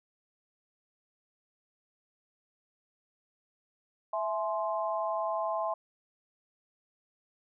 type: chord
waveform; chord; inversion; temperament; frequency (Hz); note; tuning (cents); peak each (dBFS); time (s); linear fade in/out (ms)
sine; E augmented; none; equal with one note detuned; 659.3 / 847.6 / 1046.5; E5 / G#5 / B#5; 0 / +35 / 0; -32 / -35 / -34; 4.13-5.74; 5
effects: none

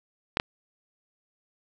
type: clicks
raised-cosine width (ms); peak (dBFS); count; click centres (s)
0.3; -7 / -7; 2; 0.371 / 0.399
effects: none

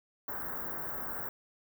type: band-stop noise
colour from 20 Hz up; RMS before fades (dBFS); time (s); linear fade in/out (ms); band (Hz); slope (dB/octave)
white; -38; 0.28-1.29; 2; 1700 to 16000; 48
effects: none

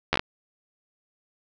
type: slowing click train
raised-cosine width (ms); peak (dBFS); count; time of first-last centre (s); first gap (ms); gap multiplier
0.3; -5; 5; 0.13-0.194; 12; 1.2
effects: resampled to 16000 Hz + 7-bit

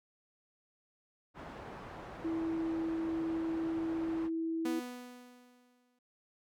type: low-pass noise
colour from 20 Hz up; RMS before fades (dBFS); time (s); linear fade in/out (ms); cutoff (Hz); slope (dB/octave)
white; -47; 1.34-4.3; 50; 940; 12
type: tone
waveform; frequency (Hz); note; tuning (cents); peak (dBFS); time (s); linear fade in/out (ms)
sine; 326.6; E4; -16; -32; 2.24-4.8; 10
type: tone with exponential decay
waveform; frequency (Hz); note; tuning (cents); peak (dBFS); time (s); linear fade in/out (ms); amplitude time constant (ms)
sawtooth; 247.1; B3; +1; -31; 4.65-5.99; 5; 290
effects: none

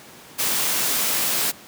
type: noise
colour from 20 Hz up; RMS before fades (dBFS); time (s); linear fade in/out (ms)
white; -22; 0.38-1.52; 20
effects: pink hiss -44 dBFS RMS until 1.67 s + high-pass 150 Hz 12 dB/octave

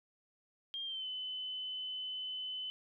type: tone with pitch glide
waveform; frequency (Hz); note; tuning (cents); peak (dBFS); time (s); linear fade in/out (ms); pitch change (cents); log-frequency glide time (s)
sine; 3206 to 3026; G7 to F#7; +38 to +38; -38; 0.74-2.7; 0; -100; 0.84-1.07
effects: none

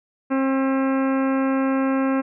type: harmonic tone with a mistuned harmonic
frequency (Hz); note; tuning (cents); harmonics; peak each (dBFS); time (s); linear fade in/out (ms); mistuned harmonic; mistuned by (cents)
267.3; C4; +37; 1 / 2 / 3 / 4 / 5 / 6 / 7 / 8 / 9 / 10; -19 / -26 / -33 / -31 / -33 / -35 / -42 / -43 / -42 / -44; 0.3-2.22; 20; 7; +53
effects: none

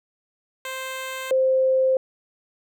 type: tone pair in turn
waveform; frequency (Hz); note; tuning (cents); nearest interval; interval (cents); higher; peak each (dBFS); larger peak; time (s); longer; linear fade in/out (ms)
10% pulse / sine; 523.3 / 523.3; C5 / C5; 0 / 0; unison; 0; neither; -21 / -16; second; 0.65-1.31 / 1.31-1.97; neither; 2
effects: none

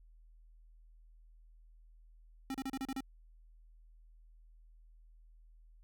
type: tone bursts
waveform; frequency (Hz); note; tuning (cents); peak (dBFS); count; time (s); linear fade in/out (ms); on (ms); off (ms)
square; 267.2; C4; +36; -37; 7; 2.5-3.006; 2; 44; 33
effects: added 40 Hz sine -57 dBFS peak until 5.83 s

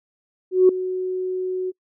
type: tone with ADSR envelope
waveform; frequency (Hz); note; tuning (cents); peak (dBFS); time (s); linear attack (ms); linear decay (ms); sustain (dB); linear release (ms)
sine; 370; F#4; 0; -7; 0.51-1.72; 180; 4; -15; 28
effects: noise-tail reverb RT60 0.1 s tail -26 dB re dry + tanh soft clip ceiling -3 dBFS

